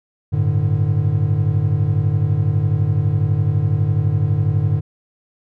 triangle chord, G suspended second, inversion none, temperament equal with one note detuned, 98 / 110 / 148.37 Hz, G2 / A2 / D3, 0 / 0 / +18 cents, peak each -17 dBFS, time 0.32-4.81 s, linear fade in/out 20 ms, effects none

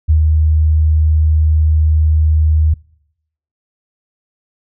sine tone with ADSR envelope, 77.8 Hz, D#2, in tune, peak -6 dBFS, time 0.08-2.74 s, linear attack 22 ms, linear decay 97 ms, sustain -2 dB, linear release 6 ms, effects noise-tail reverb RT60 0.8 s tail -25 dB re dry

